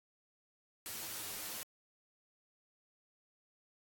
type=noise with comb filter; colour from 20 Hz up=white; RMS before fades=-43 dBFS; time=0.86-1.63 s; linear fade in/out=0 ms; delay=9.5 ms; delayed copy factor=+0.75; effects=AAC 64 kbps